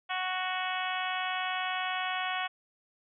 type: harmonic tone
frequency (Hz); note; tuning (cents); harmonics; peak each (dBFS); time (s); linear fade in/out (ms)
370; F#4; 0; 2 / 3 / 4 / 5 / 6 / 7 / 8 / 9; -35 / -37 / -38 / -39 / -40 / -40 / -41 / -42; 0.09-2.48; 20
effects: none